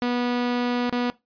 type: tone with dropouts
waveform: sawtooth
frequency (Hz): 244.1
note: B3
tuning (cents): -20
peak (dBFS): -18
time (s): 0.02-1.1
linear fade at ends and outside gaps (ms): 0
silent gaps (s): 0.895-0.926
effects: noise-tail reverb RT60 0.2 s tail -19 dB re dry + resampled to 11025 Hz

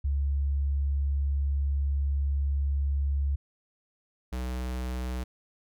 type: tone pair in turn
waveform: sine / square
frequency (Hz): 70 / 62.71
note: C#2 / B1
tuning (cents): +18 / +27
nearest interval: major second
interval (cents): 191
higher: first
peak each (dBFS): -24 / -31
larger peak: first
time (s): 0.04-3.36 / 4.32-5.24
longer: first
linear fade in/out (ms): 10
effects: none

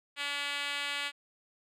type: tone with band-pass filter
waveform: 5% pulse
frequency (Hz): 286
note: D4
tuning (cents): -46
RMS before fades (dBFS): -35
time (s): 0.16-1.12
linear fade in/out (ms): 50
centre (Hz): 3000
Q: 0.88
effects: none

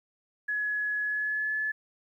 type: tone with pitch glide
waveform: sine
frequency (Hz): 1691 to 1723.5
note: G#6 to A6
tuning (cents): +31 to -36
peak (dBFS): -27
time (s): 0.48-1.72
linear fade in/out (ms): 10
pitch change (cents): +33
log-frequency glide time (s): 1.02-1.55
effects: 11-bit

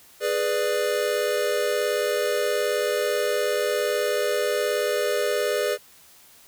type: chord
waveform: square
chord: G# diminished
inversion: none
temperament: equal with one note detuned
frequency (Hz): 415.3 / 493.9 / 592.8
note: G#4 / B4 / D5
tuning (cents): 0 / 0 / +16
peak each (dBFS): -27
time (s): 0.2-5.78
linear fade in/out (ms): 50
effects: white hiss -52 dBFS RMS until 6.47 s

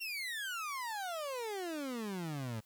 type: exponential sweep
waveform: 30% pulse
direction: down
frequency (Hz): 2794 to 105.4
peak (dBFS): -35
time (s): 0-2.61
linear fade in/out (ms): 20
effects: white hiss -69 dBFS RMS until 2.65 s

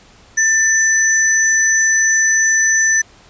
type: tone pair together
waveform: sine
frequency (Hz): 1783 / 6001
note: A6 / F#8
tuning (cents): +22 / +24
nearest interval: octave + major sixth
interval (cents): 2102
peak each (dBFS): -13 / -14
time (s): 0.37-3.02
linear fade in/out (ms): 10
effects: pink hiss -46 dBFS RMS until 3.29 s + resampled to 16000 Hz

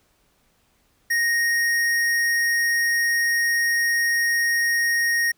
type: tone with hard clipping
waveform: triangle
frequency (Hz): 1864.7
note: A#6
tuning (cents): 0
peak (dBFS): -20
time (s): 1.1-5.32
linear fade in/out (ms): 10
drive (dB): 18
effects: pink hiss -64 dBFS RMS until 5.37 s

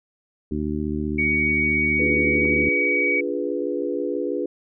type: harmonic tone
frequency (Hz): 75.4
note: D2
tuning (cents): +46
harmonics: 1 / 2 / 3 / 4 / 5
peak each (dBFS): -30 / -32 / -27 / -28 / -31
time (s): 0.51-2.69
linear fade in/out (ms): 5
type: tone with pitch glide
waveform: sine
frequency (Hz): 2247 to 2263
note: C#7 to C#7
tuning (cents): +23 to +35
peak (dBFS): -19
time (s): 1.18-3.21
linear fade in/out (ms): 10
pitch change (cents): +12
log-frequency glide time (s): 2.23-2.55
type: chord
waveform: sine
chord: D diminished seventh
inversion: none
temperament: equal with one note detuned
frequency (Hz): 289.1 / 349.2 / 415.3 / 493.9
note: D4 / F4 / Ab4 / Cb5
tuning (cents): -27 / 0 / 0 / 0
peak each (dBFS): -28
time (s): 1.99-4.46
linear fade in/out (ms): 5
type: click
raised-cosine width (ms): 1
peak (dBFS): -27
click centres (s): 2.453
effects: none

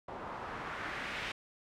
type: noise with low-pass filter sweep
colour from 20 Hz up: white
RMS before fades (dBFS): -41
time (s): 0.08-1.32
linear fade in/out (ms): 5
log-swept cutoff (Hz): 850 to 2600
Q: 1.5
effects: none

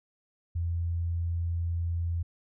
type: tone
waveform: sine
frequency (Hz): 84.9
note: F2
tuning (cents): -48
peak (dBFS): -27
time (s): 0.55-2.23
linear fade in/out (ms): 10
effects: none

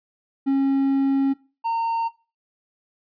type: tone pair in turn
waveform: triangle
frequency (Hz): 272.5 / 916.6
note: C#4 / A#5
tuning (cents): -29 / -29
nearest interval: octave + major sixth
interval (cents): 2100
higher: second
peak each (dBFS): -15 / -19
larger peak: first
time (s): 0.46-1.34 / 1.64-2.09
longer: first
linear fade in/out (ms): 20
effects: noise-tail reverb RT60 0.3 s tail -18 dB re dry + resampled to 11025 Hz

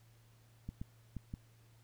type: clicks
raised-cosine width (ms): 5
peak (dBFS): -29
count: 4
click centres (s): 0.69 / 0.815 / 1.167 / 1.339
effects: added 114 Hz sine -62 dBFS peak until 1.83 s + pink hiss -70 dBFS RMS until 1.83 s

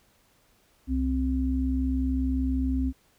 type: tone pair together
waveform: sine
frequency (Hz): 65.41 / 261.6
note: C2 / C4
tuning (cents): 0 / 0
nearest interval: 2 octaves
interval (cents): 2400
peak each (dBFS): -26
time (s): 0.87-2.93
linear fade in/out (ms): 50
effects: pink hiss -64 dBFS RMS until 3.18 s

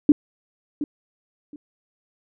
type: tone with echo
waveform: sine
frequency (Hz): 293.7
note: D4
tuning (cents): 0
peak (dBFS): -8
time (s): 0.09-0.12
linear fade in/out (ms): 2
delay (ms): 720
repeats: 2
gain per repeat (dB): -14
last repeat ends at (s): 1.56
effects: none

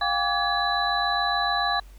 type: tone cluster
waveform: sine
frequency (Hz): 710 / 797 / 1155 / 1690 / 3976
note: F5 / G5 / D6 / G#6 / B7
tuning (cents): +28 / +28 / -29 / +30 / +11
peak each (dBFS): -28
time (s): 0.01-1.8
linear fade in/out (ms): 5
effects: added 47 Hz sine -43 dBFS peak until 1.98 s + pink hiss -57 dBFS RMS until 1.98 s

